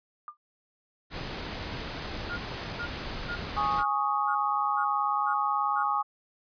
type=tone with exponential decay; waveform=sine; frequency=1200 Hz; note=D6; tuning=37 cents sharp; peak=-33 dBFS; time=0.28-0.37 s; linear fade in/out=1 ms; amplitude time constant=19 ms
type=noise; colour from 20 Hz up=pink; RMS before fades=-36 dBFS; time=1.1-3.84 s; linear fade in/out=50 ms
type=tone bursts; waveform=sine; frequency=1420 Hz; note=F6; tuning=28 cents sharp; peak=-32 dBFS; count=8; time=2.29-5.84 s; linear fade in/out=20 ms; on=85 ms; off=410 ms
type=chord; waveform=sine; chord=Ab suspended fourth; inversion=none; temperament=just; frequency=830.6 / 1107.5 / 1245.9 Hz; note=Ab5 / Db6 / Eb6; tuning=0 / -2 / +2 cents; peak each=-29 dBFS; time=3.56-6.03 s; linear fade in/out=20 ms
effects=resampled to 11025 Hz